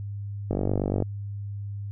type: click train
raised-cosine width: 2 ms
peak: -12 dBFS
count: 26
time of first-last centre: 0.51-1.023 s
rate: 48.7 Hz
effects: added 101 Hz sine -31 dBFS peak until 1.91 s